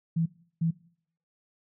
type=tone bursts at uneven times; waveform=sine; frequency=164.81 Hz; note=E3; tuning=in tune; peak=-23 dBFS; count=2; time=0.16-0.26 / 0.61-0.71 s; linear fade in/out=10 ms; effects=noise-tail reverb RT60 0.6 s tail -20 dB re dry